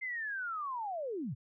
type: linear sweep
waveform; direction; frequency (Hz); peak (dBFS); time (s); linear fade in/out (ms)
sine; down; 2100 to 97; -35; 0.01-1.35; 20
effects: none